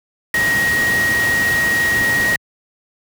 sine tone in noise, 1887 Hz, A#6, 21 cents sharp, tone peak -14 dBFS, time 0.34-2.36 s, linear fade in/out 2 ms, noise pink, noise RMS -23 dBFS, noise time 0.34-2.36 s, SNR +6 dB, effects high-pass 80 Hz 12 dB/octave

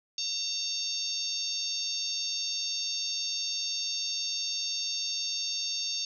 harmonic tone, 913 Hz, A#5, 36 cents flat, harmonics 3 / 4 / 5 / 6 / 7, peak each -42 / -37 / -34 / -36 / -37 dBFS, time 0.18-6.05 s, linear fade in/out 2 ms, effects none

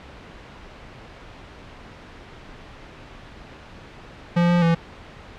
square tone with pitch steps, 173.1 / 174.4 / 167.2 Hz, F3 / F3 / E3, -15 / -2 / +25 cents, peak -16 dBFS, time 4.36-4.75 s, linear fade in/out 10 ms, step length 130 ms, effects pink hiss -42 dBFS RMS until 5.38 s + low-pass 3000 Hz 12 dB/octave

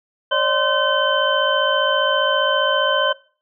sine tone cluster, 550 / 605 / 1036 / 1530 / 3074 Hz, C#5 / D#5 / C6 / G6 / G7, -14 / -49 / -17 / -42 / -35 cents, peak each -22 dBFS, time 0.31-3.13 s, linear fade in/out 10 ms, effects noise-tail reverb RT60 0.4 s tail -20 dB re dry

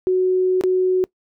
sine tone with dropouts, 370 Hz, F#4, in tune, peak -14 dBFS, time 0.07-1.04 s, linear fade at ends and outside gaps 0 ms, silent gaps 0.611-0.637 s, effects noise-tail reverb RT60 0.1 s tail -23 dB re dry

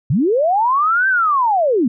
sine linear two-way sweep, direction up then down, 109.8 to 1584 to 212.3 Hz, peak -12 dBFS, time 0.1-1.88 s, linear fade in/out 5 ms, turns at 1.08 s, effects none

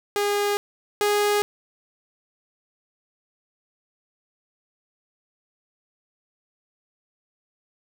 sawtooth tone pair in turn, 409 / 413.3 Hz, G#4 / G#4, -26 / -8 cents, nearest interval unison, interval 18 cents, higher second, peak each -17 / -15 dBFS, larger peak second, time 0.16-0.57 / 1.01-1.42 s, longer neither, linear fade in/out 0 ms, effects none

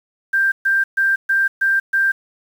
sine tone bursts, 1581 Hz, G6, 14 cents sharp, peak -13 dBFS, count 6, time 0.33-2.12 s, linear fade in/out 10 ms, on 190 ms, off 130 ms, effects 7-bit

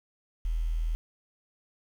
sine tone with quantisation, 40.69 Hz, E1, 22 cents flat, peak -26 dBFS, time 0.45-0.95 s, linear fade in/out 0 ms, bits 9, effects none

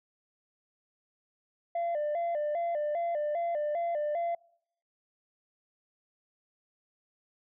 sine tone with vibrato, 638 Hz, D#5, 43 cents sharp, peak -26 dBFS, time 1.75-4.35 s, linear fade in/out 5 ms, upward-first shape square, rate 2.5 Hz, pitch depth 120 cents each way, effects noise-tail reverb RT60 0.7 s tail -26 dB re dry + tanh soft clip ceiling -27 dBFS

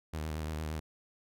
sawtooth tone with vibrato, 77.78 Hz, D#2, in tune, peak -31 dBFS, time 0.13-0.8 s, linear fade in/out 10 ms, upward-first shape sine, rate 8.7 Hz, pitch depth 47 cents each way, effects none

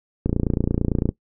click train, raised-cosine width 3 ms, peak -7 dBFS, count 25, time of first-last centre 0.26-1.09 s, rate 28.9 Hz, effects noise-tail reverb RT60 0.1 s tail -18 dB re dry

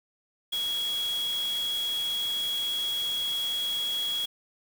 sine tone in noise, 3325 Hz, G#7, 1 cent sharp, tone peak -27 dBFS, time 0.52-4.26 s, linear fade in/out 10 ms, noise white, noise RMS -40 dBFS, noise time 0.52-4.26 s, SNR +10 dB, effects none

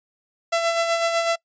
sawtooth tone with tremolo, 671 Hz, E5, 31 cents sharp, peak -14 dBFS, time 0.52-1.36 s, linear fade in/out 10 ms, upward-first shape sine, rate 8 Hz, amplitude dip 45%, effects noise-tail reverb RT60 0.1 s tail -23 dB re dry + resampled to 16000 Hz

